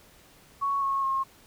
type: tone with pitch steps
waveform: sine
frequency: 1112 / 1093.5 / 1075.4 Hz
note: C#6 / C#6 / C6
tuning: +5 / -24 / +47 cents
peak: -24 dBFS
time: 0.61-1.24 s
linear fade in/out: 20 ms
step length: 210 ms
effects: pink hiss -56 dBFS RMS until 1.46 s